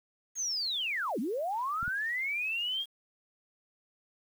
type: linear two-way sweep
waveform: sine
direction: down then up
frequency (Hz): 6645 to 196 to 3293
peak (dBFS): -30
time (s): 0.35-2.86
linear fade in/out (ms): 50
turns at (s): 1.19
type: clicks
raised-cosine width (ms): 5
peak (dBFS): -30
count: 2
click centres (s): 1.829 / 1.879
effects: 9-bit